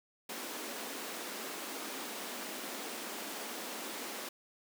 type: high-pass noise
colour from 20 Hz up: pink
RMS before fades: -42 dBFS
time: 0.29-4.29 s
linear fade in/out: 5 ms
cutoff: 220 Hz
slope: 48 dB/octave
effects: none